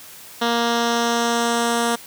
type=tone with low-pass filter sweep; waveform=10% pulse; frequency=234.5 Hz; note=A#3; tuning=11 cents sharp; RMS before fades=-20 dBFS; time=0.41-1.96 s; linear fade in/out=10 ms; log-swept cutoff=4300 to 10000 Hz; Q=1.7; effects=white hiss -41 dBFS RMS until 2.06 s + high-pass 80 Hz 12 dB/octave